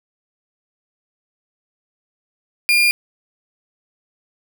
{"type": "tone", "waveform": "35% pulse", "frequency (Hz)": 2411, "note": "D7", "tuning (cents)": 45, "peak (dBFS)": -10, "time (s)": [2.69, 2.91], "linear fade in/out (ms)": 0, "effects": []}